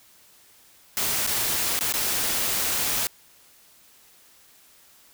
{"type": "noise with dropouts", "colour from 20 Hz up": "white", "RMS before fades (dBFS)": -25, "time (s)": [0.97, 3.07], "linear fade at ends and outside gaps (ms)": 1, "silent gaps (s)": [[1.266, 1.273], [1.791, 1.809], [1.925, 1.938]], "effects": ["white hiss -55 dBFS RMS until 5.13 s"]}